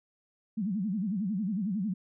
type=tone with vibrato; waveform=sine; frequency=200 Hz; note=G3; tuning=35 cents sharp; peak=-28 dBFS; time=0.57-1.94 s; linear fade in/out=10 ms; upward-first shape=sine; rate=11 Hz; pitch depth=210 cents each way; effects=none